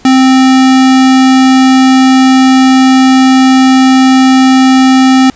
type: tone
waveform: square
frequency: 261.6 Hz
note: C4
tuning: in tune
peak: -3 dBFS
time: 0.05-5.3 s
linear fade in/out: 2 ms
effects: pink hiss -39 dBFS RMS until 5.35 s + resampled to 16000 Hz